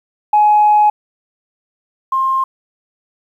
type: tone pair in turn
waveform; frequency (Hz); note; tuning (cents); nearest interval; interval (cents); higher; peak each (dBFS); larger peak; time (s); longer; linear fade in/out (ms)
sine; 841 / 1060.5; G#5 / C6; +22 / +23; major third; 401; second; -6 / -12; first; 0.33-0.9 / 2.12-2.44; first; 5
effects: tanh soft clip ceiling -3 dBFS + 8-bit